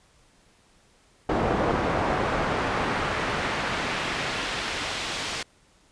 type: noise with band-pass filter sweep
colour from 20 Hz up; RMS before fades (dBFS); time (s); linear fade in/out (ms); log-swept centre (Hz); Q
brown; -27; 1.29-5.43; 5; 730 to 4400; 0.78
effects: pink hiss -60 dBFS RMS until 5.91 s + resampled to 22050 Hz